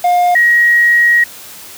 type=tone pair in turn; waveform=triangle / sine; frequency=710 / 1895.5 Hz; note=F5 / A#6; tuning=+28 / +28 cents; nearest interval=octave + perfect fourth; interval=1700 cents; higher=second; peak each=-6 dBFS; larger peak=neither; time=0.04-0.35 / 0.35-1.24 s; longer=second; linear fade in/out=5 ms; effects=white hiss -33 dBFS RMS until 1.77 s + high-pass 60 Hz 12 dB/octave